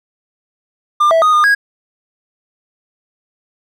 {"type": "tone with pitch steps", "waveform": "triangle", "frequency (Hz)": [1197, 655, 1242, 1216, 1646], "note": ["D6", "E5", "D#6", "D#6", "G#6"], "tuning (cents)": [33, -11, -3, -40, -16], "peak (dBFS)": -6, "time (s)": [1, 1.55], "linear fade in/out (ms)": 10, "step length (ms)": 110, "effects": []}